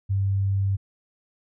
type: tone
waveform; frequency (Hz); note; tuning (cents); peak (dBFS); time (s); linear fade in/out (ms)
sine; 98; G2; 0; -20; 0.09-0.77; 20
effects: none